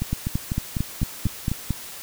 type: two click trains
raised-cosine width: 5 ms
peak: -10 / -12 dBFS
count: 8 / 7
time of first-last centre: 0.13-1.707 / 0.02-1.516 s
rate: 4.44 / 4.01 Hz
effects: white hiss -38 dBFS RMS until 2.02 s